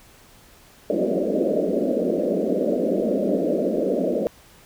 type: band-pass noise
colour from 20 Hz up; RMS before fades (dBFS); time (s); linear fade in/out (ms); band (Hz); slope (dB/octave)
white; -22; 0.9-4.27; 0; 180 to 630; 96
effects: pink hiss -51 dBFS RMS until 4.65 s